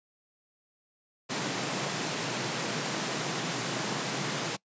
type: high-pass noise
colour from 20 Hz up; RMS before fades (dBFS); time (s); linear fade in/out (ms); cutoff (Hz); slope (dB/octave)
pink; -32; 1.29-4.57; 20; 120; 96
effects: noise-tail reverb RT60 0.1 s tail -23 dB re dry + resampled to 16000 Hz